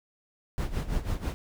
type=noise with tremolo; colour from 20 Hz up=brown; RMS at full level=-27 dBFS; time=0.58-1.34 s; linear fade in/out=0 ms; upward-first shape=sine; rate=6.1 Hz; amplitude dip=80%; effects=none